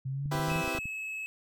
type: exponential sweep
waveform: sine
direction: up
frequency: 130.81 to 164.81 Hz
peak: -31 dBFS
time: 0.05-0.62 s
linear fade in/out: 10 ms
type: clicks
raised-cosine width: 5 ms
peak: -29 dBFS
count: 11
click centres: 0.258 / 0.352 / 0.397 / 0.483 / 0.516 / 0.56 / 0.642 / 0.678 / 0.75 / 0.788 / 0.856 s
type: chord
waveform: 15% pulse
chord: C major seventh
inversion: none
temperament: equal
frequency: 261.6 / 329.6 / 392 / 493.9 Hz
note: C4 / E4 / G4 / B4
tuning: 0 / 0 / 0 / 0 cents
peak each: -32 / -29 / -31 / -33 dBFS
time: 0.31-0.79 s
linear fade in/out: 10 ms
type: tone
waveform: triangle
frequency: 2584 Hz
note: E7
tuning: 35 cents flat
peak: -33 dBFS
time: 0.5-1.26 s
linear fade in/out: 0 ms
effects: none